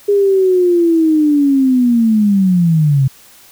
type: linear sweep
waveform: sine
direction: down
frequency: 410 to 130.1 Hz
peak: -8 dBFS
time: 0.08-3.08 s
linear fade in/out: 10 ms
effects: white hiss -43 dBFS RMS until 3.51 s